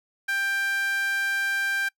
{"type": "tone with high-pass filter", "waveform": "sawtooth", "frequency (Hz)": 790, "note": "G5", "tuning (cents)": 13, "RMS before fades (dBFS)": -26, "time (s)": [0.28, 1.89], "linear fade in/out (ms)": 10, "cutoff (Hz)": 1700, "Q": 6.9, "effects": ["noise-tail reverb RT60 0.1 s tail -24 dB re dry"]}